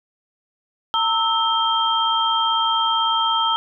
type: tone cluster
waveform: sine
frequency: 909 / 1306 / 3179 Hz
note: A#5 / E6 / G7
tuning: -44 / -17 / +24 cents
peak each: -21 dBFS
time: 0.94-3.56 s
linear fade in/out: 0 ms
effects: none